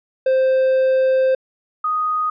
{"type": "tone pair in turn", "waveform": ["triangle", "sine"], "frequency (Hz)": [523.3, 1244.6], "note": ["C5", "D#6"], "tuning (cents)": [0, 0], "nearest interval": "octave + minor third", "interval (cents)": 1500, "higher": "second", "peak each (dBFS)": [-11, -17], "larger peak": "first", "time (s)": [[0.26, 1.35], [1.84, 2.3]], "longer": "first", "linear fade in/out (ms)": 5, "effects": ["resampled to 11025 Hz"]}